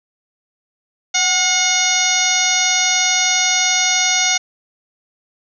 harmonic tone with a mistuned harmonic, 723 Hz, F#5, 40 cents flat, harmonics 1 / 2 / 3 / 4 / 5 / 6 / 7 / 8 / 9, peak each -24 / -25 / -20 / -25 / -22 / -25 / -26 / -20 / -20 dBFS, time 1.14-4.38 s, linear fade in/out 10 ms, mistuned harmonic 1, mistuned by +59 cents, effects none

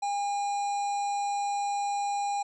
harmonic tone with a mistuned harmonic, 810 Hz, G#5, 43 cents flat, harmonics 1 / 3 / 5 / 7 / 9 / 10, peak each -27 / -45 / -46 / -52 / -46 / -47 dBFS, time 0.02-2.43 s, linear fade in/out 10 ms, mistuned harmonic 10, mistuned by -44 cents, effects none

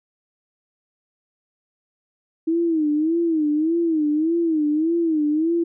sine tone with vibrato, 317.7 Hz, D#4, 36 cents sharp, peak -17 dBFS, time 2.47-5.64 s, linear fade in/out 10 ms, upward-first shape sine, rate 1.7 Hz, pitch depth 120 cents each way, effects none

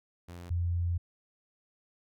sawtooth / sine tone pair in turn, 87.31 / 86.56 Hz, F2 / F2, 0 / -15 cents, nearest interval unison, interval 15 cents, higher first, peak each -39 / -27 dBFS, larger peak second, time 0.28-0.5 / 0.5-0.98 s, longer second, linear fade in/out 10 ms, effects none

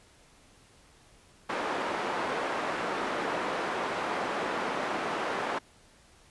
white band-pass noise, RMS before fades -32 dBFS, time 1.49-5.59 s, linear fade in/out 10 ms, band 270 to 1200 Hz, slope 12 dB/octave, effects pink hiss -59 dBFS RMS until 6.3 s + resampled to 24000 Hz

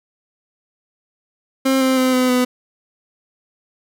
30% pulse tone with pitch steps, 265.7 / 261.7 / 257.8 / 254 / 250.2 Hz, C4 / C4 / C4 / B3 / B3, +27 / 0 / -26 / +49 / +23 cents, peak -11 dBFS, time 1.65-2.45 s, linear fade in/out 10 ms, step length 160 ms, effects none

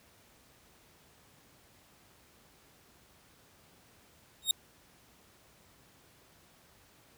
sawtooth tone with exponential growth, 3729 Hz, A#7, in tune, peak -17 dBFS, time 4.42-4.51 s, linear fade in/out 2 ms, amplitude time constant 18 ms, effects pink hiss -62 dBFS RMS until 7.17 s + high-pass 60 Hz 12 dB/octave

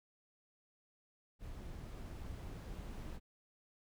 brown noise with level ramp, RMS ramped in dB -48 to -45 dBFS, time 1.39-3.2 s, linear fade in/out 50 ms, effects none

